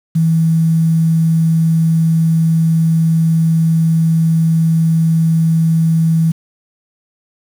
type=tone with quantisation; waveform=sine; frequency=162.7 Hz; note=E3; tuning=22 cents flat; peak=-9 dBFS; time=0.15-6.32 s; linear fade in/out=10 ms; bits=6; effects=none